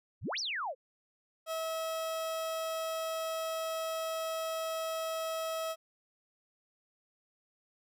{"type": "exponential two-way sweep", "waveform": "sine", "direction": "up then down", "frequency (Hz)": [63, 6030, 476.5], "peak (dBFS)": -33, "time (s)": [0.21, 0.75], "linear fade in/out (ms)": 50, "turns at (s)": 0.39}
{"type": "tone", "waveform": "30% pulse", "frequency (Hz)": 646, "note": "E5", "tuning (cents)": -35, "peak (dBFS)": -31, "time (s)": [1.46, 5.76], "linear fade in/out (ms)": 50}
{"effects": []}